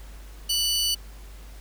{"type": "tone pair together", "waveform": "sawtooth", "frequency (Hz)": [2958, 4528], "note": ["F#7", "C#8"], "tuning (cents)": [-1, 36], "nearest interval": "perfect fifth", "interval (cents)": 737, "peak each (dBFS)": -22, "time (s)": [0.49, 0.95], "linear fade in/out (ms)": 10, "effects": ["added 50 Hz sine -40 dBFS peak until 1.6 s", "pink hiss -51 dBFS RMS until 1.6 s"]}